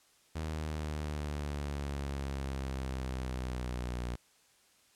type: exponential sweep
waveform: sawtooth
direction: down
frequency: 79.1 to 59.8 Hz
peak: -31 dBFS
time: 0.35-4.16 s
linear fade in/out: 10 ms
effects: white hiss -66 dBFS RMS until 4.95 s + low-pass 10000 Hz 12 dB/octave